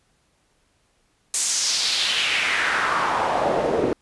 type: noise with band-pass filter sweep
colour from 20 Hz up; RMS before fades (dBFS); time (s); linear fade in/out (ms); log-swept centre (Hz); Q
pink; -22; 1.34-3.93; 0; 8100 to 390; 2.5
effects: pink hiss -65 dBFS RMS until 4.01 s + resampled to 24000 Hz